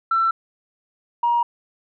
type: tone pair in turn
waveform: sine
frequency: 1341 / 948.2 Hz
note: E6 / A#5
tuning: +29 / +29 cents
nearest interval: tritone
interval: 600 cents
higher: first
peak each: -15 dBFS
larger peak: neither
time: 0.11-0.31 / 1.23-1.43 s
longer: neither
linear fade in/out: 5 ms
effects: tanh soft clip ceiling -11 dBFS